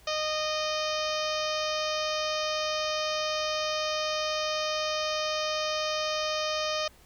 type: harmonic tone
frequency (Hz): 616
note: D#5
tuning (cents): -17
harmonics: 1 / 2 / 3 / 4 / 5 / 6 / 7 / 8 / 9 / 10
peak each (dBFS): -31 / -34 / -41 / -38 / -37 / -40 / -41 / -39 / -40 / -43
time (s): 0.07-6.88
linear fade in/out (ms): 5
effects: added 60 Hz sine -58 dBFS peak until 7.05 s + pink hiss -58 dBFS RMS until 7.05 s